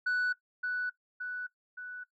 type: tone with echo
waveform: sine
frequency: 1484 Hz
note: F#6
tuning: 5 cents sharp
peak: -24 dBFS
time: 0.06-0.33 s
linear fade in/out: 10 ms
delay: 570 ms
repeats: 3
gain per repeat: -5 dB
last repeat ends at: 2.04 s
effects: noise-tail reverb RT60 0.1 s tail -18 dB re dry + tanh soft clip ceiling -26 dBFS